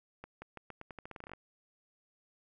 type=accelerating click train; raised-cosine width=0.5 ms; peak=-30 dBFS; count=16; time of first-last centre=0.24-1.335 s; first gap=180 ms; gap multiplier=0.85; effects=none